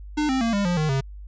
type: tone with pitch steps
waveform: square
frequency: 300 / 262.7 / 230 / 201.4 / 176.33 / 154.4 / 135.19 Hz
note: D4 / C4 / A#3 / G3 / F3 / D#3 / C#3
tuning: +37 / +7 / -23 / +47 / +17 / -13 / -43 cents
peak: -21 dBFS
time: 0.17-1.01 s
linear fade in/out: 10 ms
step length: 120 ms
effects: added 50 Hz sine -36 dBFS peak until 1.27 s + resampled to 16000 Hz